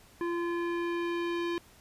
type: tone with low-pass filter sweep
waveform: square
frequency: 343.4 Hz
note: F4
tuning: 29 cents flat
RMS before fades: -32 dBFS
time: 0.21-1.58 s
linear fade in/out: 0 ms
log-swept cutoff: 1600 to 3500 Hz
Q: 1.3
effects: pink hiss -58 dBFS RMS until 1.8 s + resampled to 32000 Hz